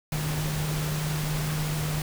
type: tone in noise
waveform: sine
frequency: 152.4 Hz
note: D#3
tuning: 36 cents flat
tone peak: -27 dBFS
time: 0.12-2.02 s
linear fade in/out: 2 ms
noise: pink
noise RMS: -33 dBFS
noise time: 0.12-2.02 s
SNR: +3 dB
effects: none